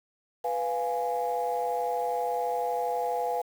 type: chord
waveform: sine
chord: F diminished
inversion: second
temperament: equal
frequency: 493.9 / 698.5 / 830.6 Hz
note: Cb5 / F5 / Ab5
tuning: 0 / 0 / 0 cents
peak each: -30 dBFS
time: 0.44-3.42 s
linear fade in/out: 10 ms
effects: tanh soft clip ceiling -19 dBFS + 8-bit